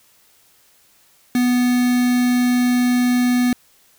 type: tone with quantisation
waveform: triangle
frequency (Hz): 246.9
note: B3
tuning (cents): 0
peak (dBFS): -12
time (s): 1.35-3.53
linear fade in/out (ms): 2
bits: 4
effects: white hiss -55 dBFS RMS until 3.98 s